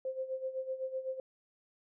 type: tone with tremolo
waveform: sine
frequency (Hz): 523.3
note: C5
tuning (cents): 0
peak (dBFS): -32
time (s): 0.05-1.2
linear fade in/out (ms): 2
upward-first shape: sine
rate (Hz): 7.9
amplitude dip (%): 75
effects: none